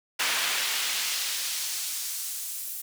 brown noise with high-pass filter sweep, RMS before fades -30 dBFS, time 0.19-2.82 s, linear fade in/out 10 ms, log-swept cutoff 1900 to 11000 Hz, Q 0.78, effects none

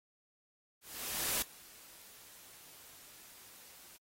white noise with ADSR envelope, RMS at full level -33 dBFS, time 0.81-3.97 s, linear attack 610 ms, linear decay 4 ms, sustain -23 dB, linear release 8 ms, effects AAC 48 kbps

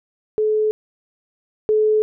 sine tone pair in turn, 429.8 / 429.8 Hz, A4 / A4, -41 / -41 cents, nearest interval unison, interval 0 cents, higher neither, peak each -15 / -13 dBFS, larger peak second, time 0.38-0.71 / 1.69-2.02 s, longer neither, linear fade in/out 0 ms, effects none

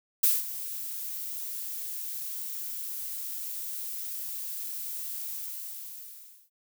violet noise with ADSR envelope, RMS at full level -21 dBFS, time 0.23-6.5 s, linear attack 8 ms, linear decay 190 ms, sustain -15 dB, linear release 1200 ms, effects none

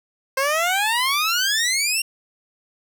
15% pulse exponential sweep, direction up, 523.3 to 2794 Hz, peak -12 dBFS, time 0.37-2.02 s, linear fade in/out 5 ms, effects none

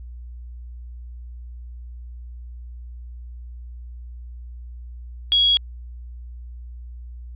sine tone, 3322 Hz, G#7, in tune, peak -13 dBFS, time 5.32-5.57 s, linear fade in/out 0 ms, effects added 60 Hz sine -34 dBFS peak until 7.35 s + resampled to 8000 Hz

